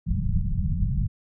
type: low-pass noise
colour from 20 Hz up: pink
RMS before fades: -24 dBFS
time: 0.06-1.08 s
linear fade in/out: 20 ms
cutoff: 200 Hz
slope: 96 dB/octave
effects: none